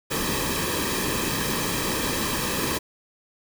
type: noise with comb filter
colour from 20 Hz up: pink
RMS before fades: -26 dBFS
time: 0.1-2.79 s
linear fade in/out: 20 ms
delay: 1.4 ms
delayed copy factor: -0.65
effects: none